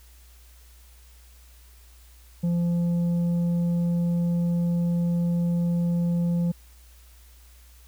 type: tone with tanh clipping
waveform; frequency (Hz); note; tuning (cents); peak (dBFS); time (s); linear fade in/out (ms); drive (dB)
sine; 172.2; F3; -24; -22; 2.43-6.52; 10; 5
effects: added 60 Hz sine -49 dBFS peak until 7.87 s + white hiss -57 dBFS RMS until 7.87 s